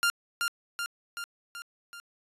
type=tone with echo; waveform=sawtooth; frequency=1396.9 Hz; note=F6; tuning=in tune; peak=-19 dBFS; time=0.03-0.1 s; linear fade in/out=0 ms; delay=380 ms; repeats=5; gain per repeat=-4 dB; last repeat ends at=2 s; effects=resampled to 32000 Hz